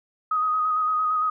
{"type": "tone with vibrato", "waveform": "sine", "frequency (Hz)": 1253, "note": "D#6", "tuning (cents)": 12, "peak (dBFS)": -20, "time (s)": [0.31, 1.3], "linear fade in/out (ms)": 5, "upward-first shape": "square", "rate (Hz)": 8.8, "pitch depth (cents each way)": 19, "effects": []}